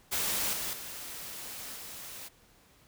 white noise with level steps, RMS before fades -31 / -35 / -42 / -44 dBFS, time 0.11-2.29 s, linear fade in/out 20 ms, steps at 0.53 / 0.73 / 1.76 s, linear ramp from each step 2 ms, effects pink hiss -62 dBFS RMS until 2.87 s

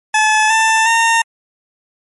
20% pulse tone with pitch steps, 862 / 888.3 / 915.4 Hz, A5 / A5 / A#5, -36 / +16 / -32 cents, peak -5 dBFS, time 0.14-1.22 s, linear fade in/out 5 ms, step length 360 ms, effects MP3 48 kbps

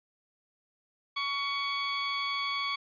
15% pulse tone with amplitude modulation, 1122 Hz, C#6, 21 cents sharp, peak -22 dBFS, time 1.16-2.76 s, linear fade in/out 10 ms, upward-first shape sine, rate 280 Hz, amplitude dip 25%, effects resampled to 11025 Hz

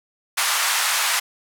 pink band-pass noise, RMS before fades -21 dBFS, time 0.37-1.2 s, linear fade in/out 10 ms, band 920 to 13000 Hz, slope 24 dB/octave, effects none

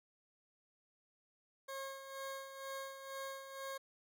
20% pulse tone with tremolo, 541 Hz, C#5, 42 cents flat, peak -37 dBFS, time 1.68-3.78 s, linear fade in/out 10 ms, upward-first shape sine, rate 2.1 Hz, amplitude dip 60%, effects none

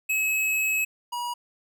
square tone pair in turn, 2572 / 963.4 Hz, E7 / B5, -43 / -43 cents, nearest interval octave + perfect fourth, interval 1700 cents, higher first, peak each -23 / -29 dBFS, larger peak first, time 0.09-0.85 / 1.12-1.34 s, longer first, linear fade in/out 10 ms, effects none

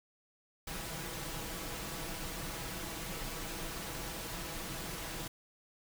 pink noise with comb filter, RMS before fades -41 dBFS, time 0.67-5.28 s, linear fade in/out 5 ms, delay 6.1 ms, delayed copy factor +0.55, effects none

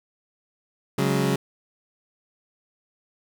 25% pulse chord, C# suspended fourth, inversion none, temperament equal, 138.59 / 185 / 207.7 Hz, C#3 / F#3 / G#3, 0 / 0 / 0 cents, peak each -20 / -21 / -25 dBFS, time 0.98-1.36 s, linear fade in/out 5 ms, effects none

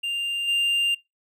triangle tone with level steps, 2794 Hz, F7, in tune, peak -23 / -18 dBFS, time 0.03-0.95 s, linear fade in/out 10 ms, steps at 0.47 s, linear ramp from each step 20 ms, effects noise-tail reverb RT60 0.2 s tail -22 dB re dry

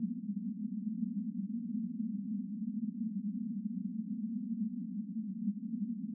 white band-pass noise, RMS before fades -38 dBFS, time 0-6.14 s, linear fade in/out 5 ms, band 190 to 240 Hz, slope 96 dB/octave, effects none

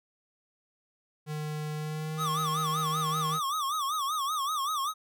square tone with pitch glide, 152.2 to 156.66 Hz, D#3 to D#3, -38 to +12 cents, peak -33 dBFS, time 1.26-3.4 s, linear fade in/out 50 ms, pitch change +50 cents, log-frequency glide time 1.75-2.17 s
square tone with vibrato, 1170 Hz, D6, 7 cents flat, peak -29 dBFS, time 2.17-4.94 s, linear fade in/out 50 ms, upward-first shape sine, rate 5.2 Hz, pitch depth 150 cents each way
effects none

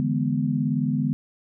sine chord, E dominant seventh, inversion third, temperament equal, 146.83 / 164.81 / 207.7 / 246.9 Hz, D3 / E3 / G#3 / B3, 0 / 0 / 0 / 0 cents, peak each -25 / -30 / -27 / -25 dBFS, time 0-1.13 s, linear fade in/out 0 ms, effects none

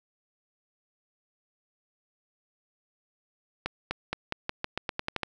accelerating click train, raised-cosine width 0.3 ms, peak -13 dBFS, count 12, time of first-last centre 3.66-5.233 s, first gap 250 ms, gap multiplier 0.88, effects none

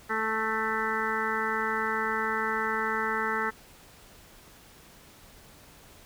harmonic tone with a mistuned harmonic, 220 Hz, A3, in tune, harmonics 1 / 2 / 4 / 5 / 6 / 7 / 8 / 9, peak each -38 / -34 / -34 / -37 / -32 / -35 / -34 / -36 dBFS, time 0.09-3.51 s, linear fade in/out 20 ms, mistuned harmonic 8, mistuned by +16 cents, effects pink hiss -53 dBFS RMS until 6.05 s

